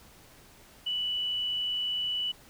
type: tone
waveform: sine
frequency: 2963 Hz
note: F#7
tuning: 2 cents sharp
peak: -28 dBFS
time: 0.86-2.32 s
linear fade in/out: 10 ms
effects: pink hiss -55 dBFS RMS until 2.49 s